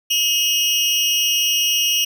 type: tone with amplitude modulation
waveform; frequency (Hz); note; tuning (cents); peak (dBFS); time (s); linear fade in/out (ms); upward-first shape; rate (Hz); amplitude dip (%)
30% pulse; 2864; F7; +43; -9; 0.1-2.05; 10; sine; 298; 80
effects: none